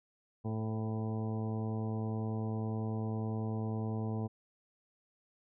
harmonic tone with a mistuned harmonic, 110 Hz, A2, in tune, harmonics 1 / 2 / 3 / 4 / 5 / 6 / 7 / 8 / 9, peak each -35 / -38 / -46 / -44 / -52 / -51 / -49 / -56 / -53 dBFS, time 0.44-4.28 s, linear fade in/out 20 ms, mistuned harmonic 5, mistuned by -26 cents, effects none

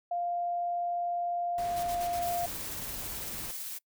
sine tone with vibrato, 698.5 Hz, F5, in tune, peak -29 dBFS, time 0.11-2.46 s, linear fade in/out 5 ms, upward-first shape triangle, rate 20 Hz, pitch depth 9 cents each way
pink noise, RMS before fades -44 dBFS, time 1.58-3.51 s, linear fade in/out 2 ms
white noise bursts, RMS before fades -42 dBFS, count 4, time 1.76-2.197 s, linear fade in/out 10 ms, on 74 ms, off 47 ms
blue noise with tremolo, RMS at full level -38 dBFS, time 2.21-3.79 s, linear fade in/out 20 ms, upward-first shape sine, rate 18 Hz, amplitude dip 25%
effects noise-tail reverb RT60 0.1 s tail -25 dB re dry

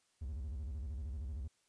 triangle tone with vibrato, 69.3 Hz, C#2, in tune, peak -37 dBFS, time 0.21-1.48 s, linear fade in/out 10 ms, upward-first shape square, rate 13 Hz, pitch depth 220 cents each way, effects white hiss -75 dBFS RMS until 1.68 s + resampled to 22050 Hz

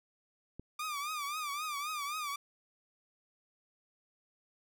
click, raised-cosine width 3 ms, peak -31 dBFS, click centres 0.596 s
sawtooth tone with vibrato, 1192 Hz, D6, 25 cents sharp, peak -32 dBFS, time 0.79-2.36 s, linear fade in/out 5 ms, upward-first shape triangle, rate 3.8 Hz, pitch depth 120 cents each way
effects none

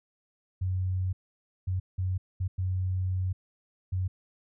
sine tone bursts at uneven times, 92.7 Hz, F#2, 4 cents sharp, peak -26 dBFS, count 6, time 0.61-1.13 / 1.67-1.8 / 1.98-2.18 / 2.4-2.48 / 2.58-3.33 / 3.92-4.08 s, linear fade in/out 10 ms, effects none

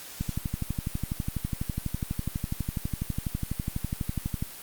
click train, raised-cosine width 5 ms, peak -16 dBFS, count 52, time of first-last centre 0.21-4.425 s, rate 12.1 Hz, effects white hiss -43 dBFS RMS until 4.62 s + Opus 48 kbps

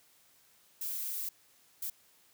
violet noise bursts at uneven times, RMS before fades -37 dBFS, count 2, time 0.81-1.29 / 1.82-1.9 s, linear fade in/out 5 ms, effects white hiss -65 dBFS RMS until 2.33 s + high-pass 60 Hz 12 dB/octave

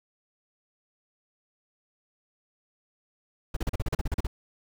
brown noise bursts, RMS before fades -26 dBFS, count 12, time 3.54-4.27 s, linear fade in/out 5 ms, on 26 ms, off 38 ms, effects none

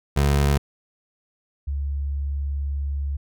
25% pulse / sine tone pair in turn, 70.9 / 70.37 Hz, C#2 / C#2, +40 / +27 cents, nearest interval unison, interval 13 cents, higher first, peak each -13 / -23 dBFS, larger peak first, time 0.16-0.58 / 1.67-3.17 s, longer second, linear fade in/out 10 ms, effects none

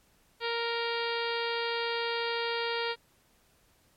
harmonic tone, 466.2 Hz, A#4, in tune, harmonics 1 / 2 / 3 / 4 / 5 / 6 / 7 / 8 / 9 / 10, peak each -33 / -36 / -38 / -39 / -40 / -41 / -41 / -42 / -43 / -43 dBFS, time 0.4-2.96 s, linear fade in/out 50 ms, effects pink hiss -66 dBFS RMS until 3.96 s + MP3 64 kbps

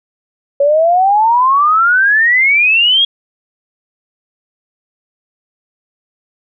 sine exponential sweep, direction up, 554.4 to 3322 Hz, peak -7 dBFS, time 0.6-3.05 s, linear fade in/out 5 ms, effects none

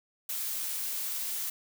blue noise, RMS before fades -34 dBFS, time 0.29-1.5 s, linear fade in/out 5 ms, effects none

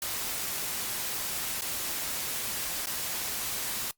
white noise with dropouts, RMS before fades -33 dBFS, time 0.02-3.91 s, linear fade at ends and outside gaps 2 ms, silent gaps 1.61-1.619 / 2.859-2.869 s, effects noise-tail reverb RT60 0.1 s tail -20 dB re dry + Opus 48 kbps

